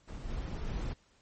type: noise with level steps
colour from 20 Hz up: brown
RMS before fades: -41 / -37 / -35 dBFS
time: 0.07-0.94 s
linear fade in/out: 20 ms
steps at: 0.28 / 0.66 s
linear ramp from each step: 20 ms
effects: pink hiss -67 dBFS RMS until 1.21 s + MP3 32 kbps